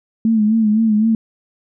sine tone with vibrato, 218.2 Hz, A3, 14 cents flat, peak -11 dBFS, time 0.25-1.15 s, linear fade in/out 2 ms, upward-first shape sine, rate 3.9 Hz, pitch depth 66 cents each way, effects none

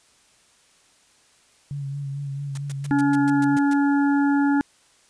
sine tone with vibrato, 140.1 Hz, C#3, 19 cents sharp, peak -27 dBFS, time 1.71-3.57 s, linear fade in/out 0 ms, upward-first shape sine, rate 4.5 Hz, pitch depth 33 cents each way
white noise bursts, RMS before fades -37 dBFS, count 9, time 2.55-3.735 s, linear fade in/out 2 ms, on 25 ms, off 120 ms
harmonic tone, 283.2 Hz, C#4, 37 cents sharp, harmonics 1 / 3 / 5 / 6, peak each -17 / -27 / -31 / -33 dBFS, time 2.91-4.61 s, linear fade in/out 0 ms
effects white hiss -58 dBFS RMS until 5.09 s + resampled to 22050 Hz

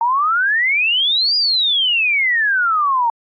sine exponential two-way sweep, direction up then down, 906 to 4932 to 906 Hz, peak -13 dBFS, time 0.01-3.1 s, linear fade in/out 2 ms, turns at 1.36 s, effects AAC 64 kbps

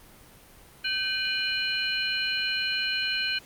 sine tone cluster, 1545 / 2436 / 2958 / 4159 Hz, G6 / D#7 / F#7 / C8, -26 / -37 / -1 / -11 cents, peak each -31 dBFS, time 0.84-3.39 s, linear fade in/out 10 ms, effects pink hiss -52 dBFS RMS until 3.45 s + Opus 32 kbps

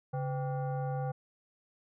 sine tone with frequency modulation, 139.4 Hz, C#3, 10 cents sharp, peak -31 dBFS, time 0.13-1.12 s, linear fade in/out 10 ms, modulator 646 Hz, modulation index 0.86, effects none

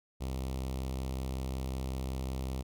sawtooth tone with notch filter, 65.41 Hz, C2, in tune, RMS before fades -36 dBFS, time 0.2-2.63 s, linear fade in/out 20 ms, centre 1600 Hz, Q 1.1, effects none

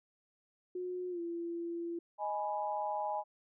sine tone with pitch glide, 362.2 to 339.9 Hz, F#4 to F4, -37 to -47 cents, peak -36 dBFS, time 0.75-1.99 s, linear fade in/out 5 ms, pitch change -110 cents, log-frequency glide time 1.1-1.2 s
sine chord, G# minor, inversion second, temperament equal with one note detuned, 622.3 / 833.5 / 987.8 Hz, D#5 / G#5 / B5, 0 / +6 / 0 cents, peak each -39 / -35 / -41 dBFS, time 2.18-3.24 s, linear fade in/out 50 ms
effects none

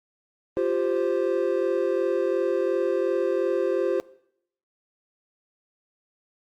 triangle chord, F suspended second, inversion none, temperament equal, 349.2 / 392 / 523.3 Hz, F4 / G4 / C5, 0 / 0 / 0 cents, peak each -24 dBFS, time 0.57-4 s, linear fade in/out 0 ms, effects noise-tail reverb RT60 0.7 s tail -20 dB re dry + Opus 32 kbps

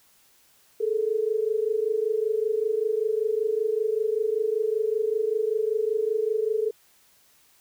sine tone pair together, 424.2 / 449.4 Hz, G#4 / A4, +37 / +37 cents, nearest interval minor second, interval 100 cents, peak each -25 dBFS, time 0.8-6.71 s, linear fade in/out 10 ms, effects white hiss -60 dBFS RMS until 7.6 s

